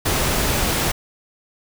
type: noise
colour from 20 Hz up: pink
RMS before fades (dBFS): -20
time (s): 0.05-0.92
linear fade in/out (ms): 10
effects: none